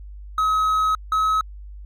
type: tone pair in turn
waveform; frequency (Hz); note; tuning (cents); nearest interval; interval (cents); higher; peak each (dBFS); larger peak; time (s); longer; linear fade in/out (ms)
triangle; 1276 / 1281.6; D#6 / E6; +43 / -49; unison; 8; second; -15; neither; 0.38-0.95 / 1.12-1.41; first; 2
effects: added 50 Hz sine -35 dBFS peak until 1.85 s + Opus 48 kbps

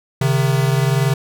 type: tone pair together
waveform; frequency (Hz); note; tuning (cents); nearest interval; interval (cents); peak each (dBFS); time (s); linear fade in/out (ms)
square; 133.2 / 154.07; C3 / D#3; +31 / -17; minor third; 252; -16 / -20; 0.21-1.14; 5
effects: none

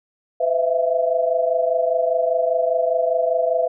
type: tone cluster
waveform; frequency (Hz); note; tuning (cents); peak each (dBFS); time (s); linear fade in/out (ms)
sine; 506 / 650 / 675; B4 / E5 / E5; +42 / -24 / +41; -21; 0.4-3.68; 10
effects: none

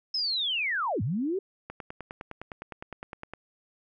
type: linear two-way sweep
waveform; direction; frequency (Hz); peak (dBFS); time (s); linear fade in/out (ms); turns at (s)
sine; down then up; 5274 to 92.5 to 403.4; -26; 0.14-1.39; 5; 1.02
type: click train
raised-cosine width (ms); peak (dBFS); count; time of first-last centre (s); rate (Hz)
0.5; -23; 17; 1.7-3.336; 9.78
effects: none

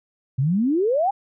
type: exponential sweep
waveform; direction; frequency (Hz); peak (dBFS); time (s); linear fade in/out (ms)
sine; up; 123.47 to 830.6; -17; 0.38-1.11; 10
effects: none

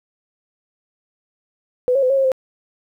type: tone with pitch steps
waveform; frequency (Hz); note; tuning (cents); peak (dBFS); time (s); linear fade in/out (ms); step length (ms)
sine; 500 / 548 / 509 / 546 / 537 / 522; B4 / C#5 / C5 / C#5 / C5 / C5; +21 / -20 / -48 / -26 / +45 / -4; -13; 1.88-2.318; 0; 73
effects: 9-bit

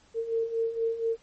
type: beating tone pair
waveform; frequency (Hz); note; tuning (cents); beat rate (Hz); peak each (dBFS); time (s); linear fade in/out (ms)
sine; 452.6 / 456.8; A4 / A#4; +49 / -35; 4.2; -32 / -27; 0.14-1.17; 50
effects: pink hiss -61 dBFS RMS until 1.22 s + MP3 32 kbps

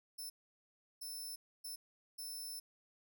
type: tone bursts at uneven times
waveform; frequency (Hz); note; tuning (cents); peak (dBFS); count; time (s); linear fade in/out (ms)
15% pulse; 5300; E8; +9; -38; 4; 0.18-0.3 / 1.01-1.36 / 1.64-1.76 / 2.18-2.6; 10
effects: none

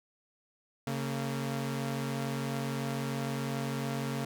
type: tone pair together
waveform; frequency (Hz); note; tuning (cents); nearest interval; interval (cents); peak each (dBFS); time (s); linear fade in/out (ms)
sawtooth; 137.69 / 228.5; C#3 / A#3; -11 / -34; major sixth; 877; -30 / -32; 0.87-4.25; 2
effects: none

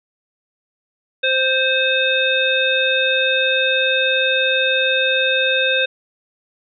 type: harmonic tone with a mistuned harmonic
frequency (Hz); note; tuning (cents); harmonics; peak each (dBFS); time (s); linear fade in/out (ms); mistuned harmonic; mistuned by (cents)
523.3; C5; 0; 1 / 3 / 5 / 7; -20 / -20 / -20 / -20; 1.23-5.86; 10; 5; -20
effects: none

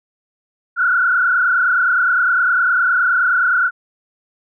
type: tone with frequency modulation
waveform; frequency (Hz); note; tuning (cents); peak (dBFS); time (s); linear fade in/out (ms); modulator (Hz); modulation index
sine; 1441; F#6; -46; -12; 0.76-3.71; 50; 29.7; 2.4
effects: none

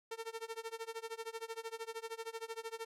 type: tone with tremolo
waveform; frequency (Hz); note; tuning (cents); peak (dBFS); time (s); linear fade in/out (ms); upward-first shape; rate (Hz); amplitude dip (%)
sawtooth; 452.9; A#4; -50; -35; 0.11-2.85; 5; sine; 13; 95
effects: low-pass 12000 Hz 12 dB/octave

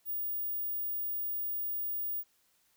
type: tone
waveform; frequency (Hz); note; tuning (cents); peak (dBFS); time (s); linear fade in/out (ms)
sine; 15470; B9; -37; -32; 0.05-2.24; 50
effects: white hiss -71 dBFS RMS until 2.76 s

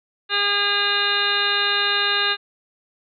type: harmonic tone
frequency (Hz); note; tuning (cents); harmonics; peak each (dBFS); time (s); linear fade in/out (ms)
406; G#4; -39; 1 / 2 / 3 / 4 / 5 / 6 / 7 / 9 / 10; -31 / -32 / -27 / -23 / -32 / -31 / -25 / -24 / -26; 0.29-2.37; 50
effects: none

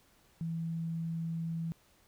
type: tone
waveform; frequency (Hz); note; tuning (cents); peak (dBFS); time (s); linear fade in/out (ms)
sine; 164.81; E3; 0; -33; 0.41-1.72; 0
effects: pink hiss -66 dBFS RMS until 2.07 s

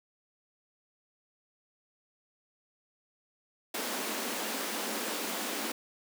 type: high-pass noise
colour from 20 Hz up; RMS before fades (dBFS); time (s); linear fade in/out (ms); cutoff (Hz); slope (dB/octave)
pink; -35; 3.74-5.72; 5; 200; 96
effects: none

